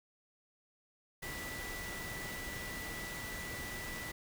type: tone in noise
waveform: sine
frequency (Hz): 1970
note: B6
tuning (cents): -5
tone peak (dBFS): -44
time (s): 1.22-4.12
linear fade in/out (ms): 10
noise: pink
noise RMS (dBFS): -44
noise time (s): 1.22-4.12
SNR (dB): -3
effects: none